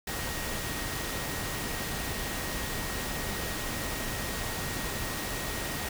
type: tone in noise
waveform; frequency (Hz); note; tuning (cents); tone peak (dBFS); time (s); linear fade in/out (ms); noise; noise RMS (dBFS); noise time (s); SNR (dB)
sine; 1881; A#6; +15; -42; 0.07-5.89; 5; pink; -34; 0.07-5.89; -11
effects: none